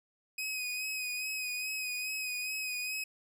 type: tone with vibrato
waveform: sawtooth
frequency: 2513 Hz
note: D#7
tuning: 17 cents sharp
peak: -31 dBFS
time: 0.38-3.04 s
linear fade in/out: 5 ms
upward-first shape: sine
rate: 2.4 Hz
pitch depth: 32 cents each way
effects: none